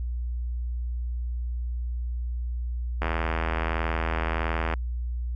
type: click train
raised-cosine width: 0.5 ms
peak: -12 dBFS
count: 141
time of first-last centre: 3.02-4.738 s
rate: 81.5 Hz
effects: added 60 Hz sine -27 dBFS peak until 5.35 s